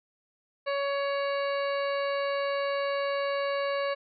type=harmonic tone; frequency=560 Hz; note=C#5; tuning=18 cents sharp; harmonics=1 / 2 / 3 / 4 / 5 / 7 / 8; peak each=-28 / -34 / -38 / -40 / -42 / -45 / -46 dBFS; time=0.66-3.95 s; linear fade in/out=20 ms; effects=none